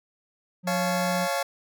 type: tone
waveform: triangle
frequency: 180 Hz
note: F#3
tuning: 47 cents flat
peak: -26 dBFS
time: 0.63-1.28 s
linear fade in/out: 50 ms
type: chord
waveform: sawtooth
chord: Db augmented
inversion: none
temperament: just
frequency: 554.4 / 693 / 866.2 Hz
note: Db5 / F5 / A5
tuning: 0 / -14 / -27 cents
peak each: -24 / -25 / -28 dBFS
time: 0.67-1.43 s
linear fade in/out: 5 ms
effects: none